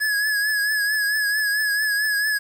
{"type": "tone with vibrato", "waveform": "square", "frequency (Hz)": 1689, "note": "G#6", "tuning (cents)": 29, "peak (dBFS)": -20, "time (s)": [0, 2.39], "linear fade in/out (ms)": 20, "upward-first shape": "triangle", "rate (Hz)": 4.5, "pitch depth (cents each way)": 56, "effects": ["8-bit"]}